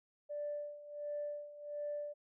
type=tone with tremolo; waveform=sine; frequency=587.3 Hz; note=D5; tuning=in tune; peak=-36 dBFS; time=0.29-2.14 s; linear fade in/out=20 ms; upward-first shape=sine; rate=1.4 Hz; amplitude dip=80%; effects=tanh soft clip ceiling -32 dBFS